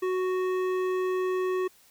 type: tone with hard clipping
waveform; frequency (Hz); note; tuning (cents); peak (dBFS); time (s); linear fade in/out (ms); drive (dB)
sine; 370; F#4; 0; -27; 0.02-1.68; 10; 12
effects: white hiss -59 dBFS RMS until 1.9 s